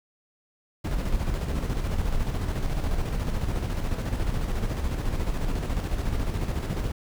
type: noise with tremolo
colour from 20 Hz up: brown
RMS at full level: -25 dBFS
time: 0.84-6.92 s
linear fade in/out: 10 ms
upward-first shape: square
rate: 14 Hz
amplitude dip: 40%
effects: none